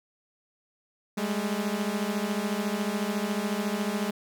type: beating tone pair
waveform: sawtooth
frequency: 200 / 214 Hz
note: G3 / A3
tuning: +35 / -48 cents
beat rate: 14 Hz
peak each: -26 / -26 dBFS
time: 1.17-4.11 s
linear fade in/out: 10 ms
effects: none